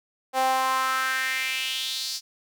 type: tone with high-pass filter sweep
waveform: sawtooth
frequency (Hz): 261.6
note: C4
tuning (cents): 0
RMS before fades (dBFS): -26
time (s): 0.33-2.21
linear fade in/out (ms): 50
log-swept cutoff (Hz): 670 to 5100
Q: 3.8
effects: none